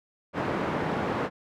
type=band-pass noise; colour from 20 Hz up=pink; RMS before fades=-29 dBFS; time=0.33-1.3 s; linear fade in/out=50 ms; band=170 to 1400 Hz; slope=12 dB/octave; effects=none